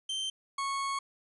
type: tone pair in turn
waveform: 40% pulse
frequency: 3123 / 1101.8 Hz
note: G7 / C#6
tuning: -7 / -11 cents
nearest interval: octave + tritone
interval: 1804 cents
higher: first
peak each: -31 / -30 dBFS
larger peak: second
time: 0.09-0.3 / 0.58-0.99 s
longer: second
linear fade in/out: 5 ms
effects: resampled to 24000 Hz + 12-bit